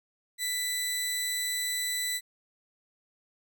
sawtooth tone pair together, 1989 / 3978 Hz, B6 / B7, +12 / +12 cents, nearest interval octave, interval 1200 cents, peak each -30 / -26 dBFS, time 0.38-2.21 s, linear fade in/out 50 ms, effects none

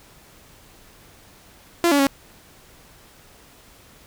sawtooth tone with pitch steps, 342.3 / 284.5 / 275.6 Hz, F4 / C#4 / C#4, -35 / +45 / -10 cents, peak -11 dBFS, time 1.84-2.068 s, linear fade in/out 0 ms, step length 76 ms, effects pink hiss -50 dBFS RMS until 4.06 s

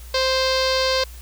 sawtooth tone with low-pass filter, 523.3 Hz, C5, in tune, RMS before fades -20 dBFS, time 0.14-1.04 s, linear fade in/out 5 ms, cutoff 4600 Hz, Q 4.7, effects added 60 Hz sine -36 dBFS peak until 1.21 s + white hiss -46 dBFS RMS until 1.21 s

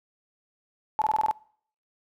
sine tone bursts, 866 Hz, A5, 28 cents flat, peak -20 dBFS, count 7, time 0.99-1.311 s, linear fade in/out 0 ms, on 27 ms, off 22 ms, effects noise-tail reverb RT60 0.6 s tail -25 dB re dry

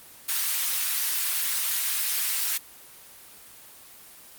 white high-pass noise, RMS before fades -26 dBFS, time 0.28-2.58 s, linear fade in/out 10 ms, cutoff 1500 Hz, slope 12 dB/octave, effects white hiss -48 dBFS RMS until 4.38 s + Opus 24 kbps

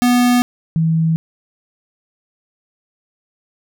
square / sine tone pair in turn, 245.3 / 162.12 Hz, B3 / E3, -12 / -29 cents, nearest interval perfect fifth, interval 717 cents, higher first, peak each -11 / -12 dBFS, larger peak first, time 0.02-0.42 / 0.76-1.16 s, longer neither, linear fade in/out 0 ms, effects none

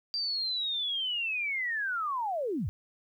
sine linear sweep, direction down, 4726 to 65.1 Hz, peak -29 dBFS, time 0.14-2.69 s, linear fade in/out 0 ms, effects 11-bit

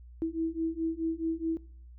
sine beating tone pair, 323.6 / 328.3 Hz, E4 / E4, -32 / -7 cents, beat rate 4.7 Hz, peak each -32 / -32 dBFS, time 0.22-1.57 s, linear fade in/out 0 ms, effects noise-tail reverb RT60 0.5 s tail -21 dB re dry + added 60 Hz sine -47 dBFS peak until 1.98 s

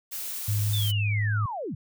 blue noise, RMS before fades -34 dBFS, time 0.11-0.92 s, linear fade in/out 20 ms
sine tone with pitch glide, 103.8 to 105.68 Hz, G#2 to G#2, 0 to +31 cents, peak -23 dBFS, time 0.48-1.46 s, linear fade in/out 5 ms, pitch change +31 cents, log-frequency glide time 1.02-1.29 s
sine linear sweep, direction down, 3627 to 100.5 Hz, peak -30 dBFS, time 0.73-1.75 s, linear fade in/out 5 ms
effects none

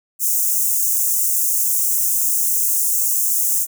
white high-pass noise, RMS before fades -18 dBFS, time 0.19-3.67 s, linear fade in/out 50 ms, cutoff 6300 Hz, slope 48 dB/octave, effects none

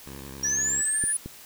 10% pulse tone with vibrato, 68.3 Hz, C#2, 25 cents flat, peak -31 dBFS, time 0.06-0.81 s, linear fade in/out 5 ms, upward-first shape sine, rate 11 Hz, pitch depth 58 cents each way
sine linear sweep, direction up, 5600 to 9956 Hz, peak -23 dBFS, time 0.43-1.17 s, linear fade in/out 5 ms
sine tone with tremolo, 1733 Hz, A6, 27 cents flat, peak -30 dBFS, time 0.44-1.13 s, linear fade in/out 10 ms, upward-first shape triangle, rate 14 Hz, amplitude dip 85%
clicks, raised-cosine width 3 ms, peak -22 dBFS, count 2, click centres 1.039 / 1.26 s
effects white hiss -47 dBFS RMS until 1.45 s

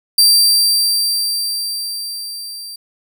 sawtooth tone with level ramp, 4699 Hz, D8, in tune, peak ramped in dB -4 to -26 dBFS, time 0.18-2.76 s, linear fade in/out 5 ms, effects none

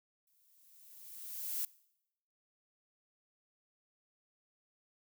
violet noise with exponential growth, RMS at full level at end -35 dBFS, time 0.27-1.65 s, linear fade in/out 2 ms, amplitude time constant 300 ms, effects noise-tail reverb RT60 0.8 s tail -22 dB re dry

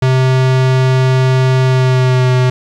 square tone with pitch glide, 130 to 127.1 Hz, C3 to C3, -11 to -50 cents, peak -9 dBFS, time 0.02-2.5 s, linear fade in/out 5 ms, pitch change -39 cents, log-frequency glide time 1.64-2.33 s, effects low-pass 5000 Hz 12 dB/octave + 8-bit

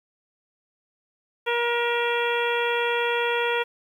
harmonic tone with a mistuned harmonic, 474.7 Hz, A#4, 31 cents sharp, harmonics 1 / 2 / 3 / 4 / 5 / 6 / 7, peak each -25 / -28 / -30 / -31 / -32 / -33 / -33 dBFS, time 1.46-3.64 s, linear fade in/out 20 ms, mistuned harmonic 6, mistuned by -70 cents, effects 9-bit

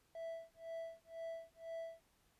triangle tone with tremolo, 659.3 Hz, E5, in tune, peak -40 dBFS, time 0.15-2.03 s, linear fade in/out 2 ms, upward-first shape sine, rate 2 Hz, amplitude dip 100%, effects pink hiss -75 dBFS RMS until 2.39 s + resampled to 32000 Hz

